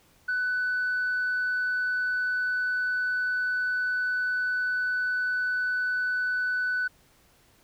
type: tone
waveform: sine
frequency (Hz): 1495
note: F#6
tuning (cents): +17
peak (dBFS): -23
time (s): 0.28-6.88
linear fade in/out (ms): 10
effects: tanh soft clip ceiling -22 dBFS + pink hiss -61 dBFS RMS until 7.63 s